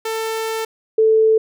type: tone pair in turn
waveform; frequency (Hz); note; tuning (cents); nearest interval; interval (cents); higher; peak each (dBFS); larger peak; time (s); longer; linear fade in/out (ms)
sawtooth / sine; 445.4 / 440.5; A4 / A4; +21 / +2; unison; 19; first; -17 / -10; second; 0.05-0.65 / 0.98-1.38; first; 5
effects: none